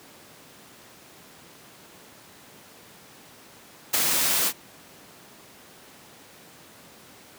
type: noise with ADSR envelope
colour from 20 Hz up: white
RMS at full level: -20 dBFS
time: 3.93-4.53 s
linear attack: 12 ms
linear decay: 18 ms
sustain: -3 dB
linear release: 60 ms
effects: pink hiss -49 dBFS RMS until 7.38 s + high-pass 150 Hz 12 dB/octave